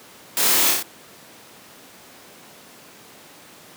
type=noise with echo; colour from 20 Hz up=white; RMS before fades=-21 dBFS; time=0.37-0.71 s; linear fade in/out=0 ms; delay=29 ms; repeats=4; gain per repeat=-2 dB; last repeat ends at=0.826 s; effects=pink hiss -45 dBFS RMS until 3.76 s + high-pass 200 Hz 12 dB/octave